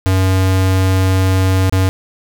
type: tone with dropouts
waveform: square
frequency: 94.3 Hz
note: F#2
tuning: 33 cents sharp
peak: -11 dBFS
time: 0.06-1.89 s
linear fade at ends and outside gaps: 0 ms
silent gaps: 1.696-1.725 s
effects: none